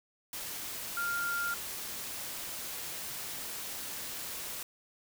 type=tone in noise; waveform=sine; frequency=1396.9 Hz; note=F6; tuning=in tune; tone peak=-31 dBFS; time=0.97-1.54 s; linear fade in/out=2 ms; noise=white; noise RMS=-40 dBFS; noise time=0.33-4.63 s; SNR=+6 dB; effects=none